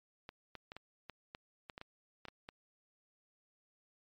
clicks, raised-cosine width 0.3 ms, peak -30 dBFS, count 12, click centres 0.291 / 0.553 / 0.719 / 0.766 / 1.097 / 1.349 / 1.698 / 1.779 / 1.814 / 2.253 / 2.284 / 2.489 s, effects MP3 64 kbps

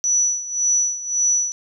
sine tone with tremolo, 5920 Hz, F#8, in tune, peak -14 dBFS, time 0.04-1.52 s, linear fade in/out 0 ms, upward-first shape sine, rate 1.8 Hz, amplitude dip 80%, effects none

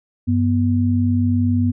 sine tone pair together, 97 / 244.4 Hz, G2 / B3, -18 / -18 cents, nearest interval octave + major third, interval 1600 cents, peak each -17 dBFS, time 0.27-1.72 s, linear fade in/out 20 ms, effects none

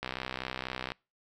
click train, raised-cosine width 0.3 ms, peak -18 dBFS, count 58, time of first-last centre 0.03-0.919 s, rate 64.1 Hz, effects noise-tail reverb RT60 0.3 s tail -26 dB re dry

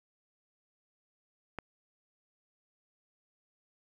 click, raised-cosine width 0.5 ms, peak -22 dBFS, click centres 1.587 s, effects 9-bit

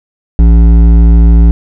triangle tone with hard clipping, 56.7 Hz, A#1, 47 cents flat, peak -3 dBFS, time 0.39-1.51 s, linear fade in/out 0 ms, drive 14 dB, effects none

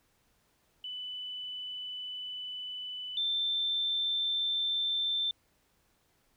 sine tone pair in turn, 2991 / 3557 Hz, F#7 / A7, +18 / +18 cents, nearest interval minor third, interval 300 cents, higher second, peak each -37 / -28 dBFS, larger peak second, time 0.84-3.17 / 3.17-5.31 s, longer first, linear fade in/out 2 ms, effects pink hiss -71 dBFS RMS until 6.36 s

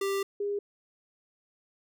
square / sine tone pair in turn, 393.7 / 406.6 Hz, G4 / G#4, +8 / -37 cents, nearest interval minor second, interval 55 cents, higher second, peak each -28 dBFS, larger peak neither, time 0.01-0.23 / 0.4-0.59 s, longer first, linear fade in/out 5 ms, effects none

